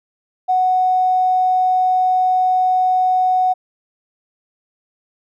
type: tone with tanh clipping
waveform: triangle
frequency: 740 Hz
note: F#5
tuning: in tune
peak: -12 dBFS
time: 0.48-3.54 s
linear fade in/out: 20 ms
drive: 3 dB
effects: none